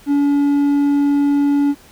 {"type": "tone", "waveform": "triangle", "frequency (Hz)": 285.2, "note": "C#4", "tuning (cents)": 49, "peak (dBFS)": -10, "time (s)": [0.06, 1.75], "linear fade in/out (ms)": 50, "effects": ["pink hiss -46 dBFS RMS until 1.91 s"]}